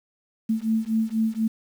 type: beating tone pair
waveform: sine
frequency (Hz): 220 / 224.1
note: A3 / A3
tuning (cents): 0 / +32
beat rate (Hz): 4.1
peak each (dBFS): -24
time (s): 0.49-1.48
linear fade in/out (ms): 10
effects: 8-bit